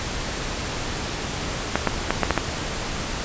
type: clicks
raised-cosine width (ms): 0.5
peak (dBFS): -3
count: 6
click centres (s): 1.756 / 1.873 / 2.106 / 2.233 / 2.307 / 2.377
effects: pink hiss -28 dBFS RMS until 3.24 s + resampled to 16000 Hz